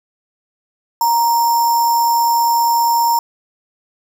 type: tone with sample-and-hold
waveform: sine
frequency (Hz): 935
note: A#5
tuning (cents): +5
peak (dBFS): -11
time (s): 1.01-3.19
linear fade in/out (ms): 2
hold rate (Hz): 6300
effects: none